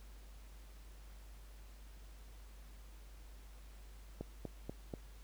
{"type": "click train", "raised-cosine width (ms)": 2, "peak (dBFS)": -28, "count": 4, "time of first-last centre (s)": [4.21, 4.938], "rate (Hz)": 4.12, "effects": ["added 50 Hz sine -52 dBFS peak until 5.23 s", "pink hiss -64 dBFS RMS until 5.23 s"]}